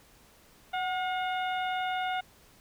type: harmonic tone with a mistuned harmonic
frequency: 719 Hz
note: F#5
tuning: 50 cents flat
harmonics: 1 / 2 / 3 / 4 / 5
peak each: -30 / -36 / -40 / -42 / -44 dBFS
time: 0.73-2.21 s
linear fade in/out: 10 ms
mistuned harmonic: 1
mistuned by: +54 cents
effects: pink hiss -59 dBFS RMS until 2.6 s